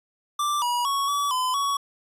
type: tone with pitch steps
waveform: square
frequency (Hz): 1176 / 966 / 1111 / 1143 / 1016 / 1122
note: D6 / B5 / C#6 / D6 / B5 / C#6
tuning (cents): +2 / -39 / +4 / -47 / +49 / +21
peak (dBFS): -23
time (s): 0.39-1.77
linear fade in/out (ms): 5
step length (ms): 230
effects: resampled to 32000 Hz